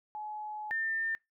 sine tone pair in turn, 849 / 1799 Hz, G#5 / A6, +38 / +38 cents, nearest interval octave + minor second, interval 1300 cents, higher second, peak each -37 / -30 dBFS, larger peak second, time 0.15-0.71 / 0.71-1.15 s, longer first, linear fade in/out 0 ms, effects noise-tail reverb RT60 0.2 s tail -25 dB re dry

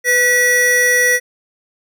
square tone pair together, 497.3 / 1938 Hz, B4 / B6, +12 / -33 cents, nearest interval 2 octaves, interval 2355 cents, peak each -19 / -12 dBFS, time 0.04-1.2 s, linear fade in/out 50 ms, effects none

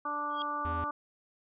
harmonic tone, 293.7 Hz, D4, in tune, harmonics 1 / 2 / 3 / 4 / 5, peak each -44 / -44 / -39 / -33 / -43 dBFS, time 0.05-0.91 s, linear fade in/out 5 ms
sine tone with exponential growth, 3271 Hz, G#7, 27 cents flat, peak -32 dBFS, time 0.3-0.42 s, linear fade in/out 1 ms, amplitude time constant 26 ms
square tone, 82.41 Hz, E2, in tune, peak -36 dBFS, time 0.65-0.84 s, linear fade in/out 0 ms
effects resampled to 8000 Hz

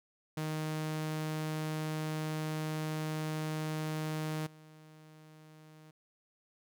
sawtooth tone with level steps, 155.56 Hz, D#3, in tune, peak -30 / -50 dBFS, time 0.37-5.91 s, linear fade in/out 5 ms, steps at 4.46 s, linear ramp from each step 10 ms, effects none

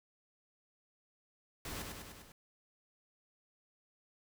pink noise with echo, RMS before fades -43 dBFS, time 1.65-1.82 s, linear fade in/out 2 ms, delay 100 ms, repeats 5, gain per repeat -3 dB, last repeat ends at 2.32 s, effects none

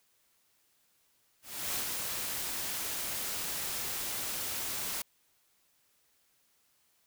white noise with ADSR envelope, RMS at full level -33 dBFS, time 1.42-5.02 s, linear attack 330 ms, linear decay 95 ms, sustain -3 dB, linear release 4 ms, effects white hiss -71 dBFS RMS until 7.06 s

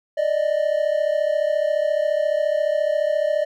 triangle tone pair together, 587.9 / 622.3 Hz, D5 / D#5, +2 / 0 cents, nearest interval minor second, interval 98 cents, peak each -19 dBFS, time 0.17-3.45 s, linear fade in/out 10 ms, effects none

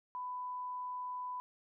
sine tone, 997 Hz, B5, 16 cents sharp, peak -38 dBFS, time 0.15-1.4 s, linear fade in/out 0 ms, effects none

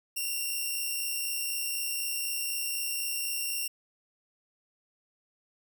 5% pulse tone pair together, 2724 / 2788 Hz, F7 / F7, -44 / -4 cents, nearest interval unison, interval 40 cents, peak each -24 dBFS, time 0.16-3.68 s, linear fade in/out 10 ms, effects none

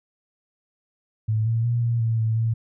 sine tone with pitch steps, 109.3 / 114.2 / 118.9 / 117.3 / 113.6 / 111.4 / 113.5 Hz, A2 / A#2 / A#2 / A#2 / A#2 / A2 / A#2, -11 / -35 / +35 / +11 / -44 / +22 / -46 cents, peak -19 dBFS, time 1.28-2.54 s, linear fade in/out 10 ms, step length 180 ms, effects none

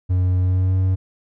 triangle tone with pitch glide, 91.4 to 93.75 Hz, F#2 to F#2, -21 to +23 cents, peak -13 dBFS, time 0.09-0.96 s, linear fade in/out 20 ms, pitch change +44 cents, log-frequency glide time 0.4-0.76 s, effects none

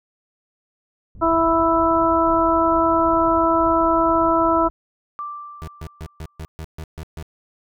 pink low-pass noise, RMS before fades -35 dBFS, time 1.15-4.7 s, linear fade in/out 0 ms, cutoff 110 Hz, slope 12 dB/octave
harmonic tone, 329.6 Hz, E4, in tune, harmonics 1 / 2 / 3 / 4, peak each -20 / -20 / -20 / -20 dBFS, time 1.21-4.69 s, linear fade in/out 20 ms
sine tone with exponential decay, 1174.7 Hz, D6, in tune, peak -25 dBFS, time 5.19-6.48 s, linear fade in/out 0 ms, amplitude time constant 280 ms
30% pulse tone bursts, 79.5 Hz, D#2, 38 cents sharp, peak -27 dBFS, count 9, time 5.62-7.226 s, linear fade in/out 0 ms, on 54 ms, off 140 ms
effects none

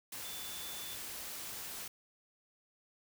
sine tone in noise, 3500 Hz, A7, 10 cents flat, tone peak -48 dBFS, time 0.24-0.95 s, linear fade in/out 5 ms, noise white, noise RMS -44 dBFS, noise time 0.12-1.88 s, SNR -7 dB, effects none

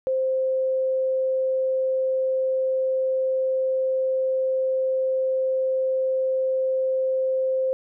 sine tone, 523.3 Hz, C5, in tune, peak -20 dBFS, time 0.07-7.73 s, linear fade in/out 0 ms, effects none

